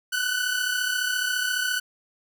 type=tone pair together; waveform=sawtooth; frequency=1476 / 1510.5 Hz; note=F#6 / F#6; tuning=-5 / +35 cents; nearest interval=unison; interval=40 cents; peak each=-23 dBFS; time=0.12-1.8 s; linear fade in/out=10 ms; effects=none